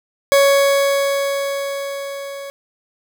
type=tone with level ramp; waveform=40% pulse; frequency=557 Hz; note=C#5; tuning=8 cents sharp; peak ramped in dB=-8 to -28 dBFS; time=0.32-2.5 s; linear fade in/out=0 ms; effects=none